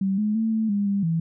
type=tone with pitch steps; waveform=sine; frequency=193.4 / 211.7 / 222.9 / 220.5 / 202.7 / 199.5 / 164.4 Hz; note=G3 / G#3 / A3 / A3 / G#3 / G3 / E3; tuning=-23 / +33 / +23 / +4 / -42 / +31 / -4 cents; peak=-20 dBFS; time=0.01-1.2 s; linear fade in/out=5 ms; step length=170 ms; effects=none